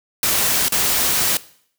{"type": "noise with dropouts", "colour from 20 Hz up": "white", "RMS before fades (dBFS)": -18, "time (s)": [0.23, 1.37], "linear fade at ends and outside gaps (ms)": 1, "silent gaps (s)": [0.683, 0.722], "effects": ["noise-tail reverb RT60 0.6 s tail -19 dB re dry"]}